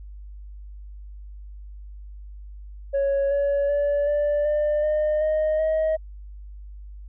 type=tone with pitch steps; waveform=sine; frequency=555 / 565.4 / 575.9 / 586.6 / 597.6 / 608.7 / 620.1 / 631.7 Hz; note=C#5 / C#5 / D5 / D5 / D5 / D#5 / D#5 / D#5; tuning=+2 / +34 / -34 / -2 / +30 / -38 / -6 / +26 cents; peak=-17 dBFS; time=2.93-5.97 s; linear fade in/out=20 ms; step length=380 ms; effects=tanh soft clip ceiling -18 dBFS + added 50 Hz sine -37 dBFS peak until 7.08 s